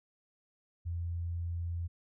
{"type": "tone", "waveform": "sine", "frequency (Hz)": 85.4, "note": "F2", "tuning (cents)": -38, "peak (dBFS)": -33, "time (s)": [0.85, 1.88], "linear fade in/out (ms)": 20, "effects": []}